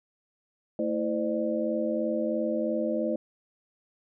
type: tone cluster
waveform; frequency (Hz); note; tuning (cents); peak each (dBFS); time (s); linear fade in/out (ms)
sine; 222.9 / 328.2 / 516 / 599; A3 / E4 / C5 / D5; +23 / -8 / -24 / +34; -31; 0.79-3.16; 2
effects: none